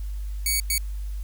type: tone bursts at uneven times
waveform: 5% pulse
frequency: 2240 Hz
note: C#7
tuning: 18 cents sharp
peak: -12 dBFS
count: 2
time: 0.46-0.6 / 0.7-0.78 s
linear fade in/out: 2 ms
effects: added 50 Hz sine -28 dBFS peak until 1.23 s + white hiss -54 dBFS RMS until 1.23 s